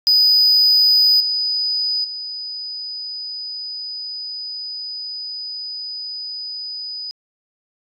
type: tone with level steps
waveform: sine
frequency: 4978 Hz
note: D#8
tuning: in tune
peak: -8 / -17 / -26 dBFS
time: 0.07-7.11 s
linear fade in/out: 0 ms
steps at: 1.2 / 2.04 s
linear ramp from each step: 5 ms
effects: tanh soft clip ceiling -9 dBFS